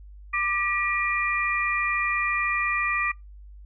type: tone cluster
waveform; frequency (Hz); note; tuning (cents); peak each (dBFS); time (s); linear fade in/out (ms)
sine; 1184 / 1932 / 2398; D6 / B6 / D7; +14 / -39 / +36; -27; 0.33-3.12; 10
effects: noise-tail reverb RT60 0.2 s tail -24 dB re dry + added 50 Hz sine -42 dBFS peak until 3.65 s